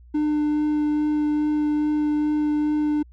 triangle tone with vibrato, 300 Hz, D4, 37 cents sharp, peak -17 dBFS, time 0.14-3.03 s, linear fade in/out 10 ms, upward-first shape sine, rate 2.4 Hz, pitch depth 8 cents each way, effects added 60 Hz sine -45 dBFS peak until 3.12 s

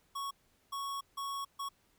square tone bursts at uneven times, 1108.7 Hz, C#6, in tune, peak -37 dBFS, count 4, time 0.15-0.31 / 0.72-1.01 / 1.17-1.45 / 1.59-1.69 s, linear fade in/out 10 ms, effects pink hiss -71 dBFS RMS until 1.98 s

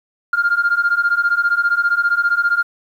sine beating tone pair, 1396 / 1411 Hz, F6 / F6, -1 / +17 cents, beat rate 15 Hz, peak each -16 / -15 dBFS, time 0.33-2.63 s, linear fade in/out 5 ms, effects tanh soft clip ceiling -8 dBFS + 8-bit

